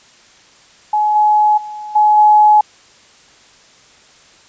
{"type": "tone with level steps", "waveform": "sine", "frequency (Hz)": 846, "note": "G#5", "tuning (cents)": 32, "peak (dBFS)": [-11, -8, -25, -7, -5], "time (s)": [0.93, 2.61], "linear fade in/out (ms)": 5, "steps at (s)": [1.15, 1.57, 1.95, 2.17], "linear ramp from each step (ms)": 10, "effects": ["white hiss -46 dBFS RMS until 4.48 s", "resampled to 16000 Hz"]}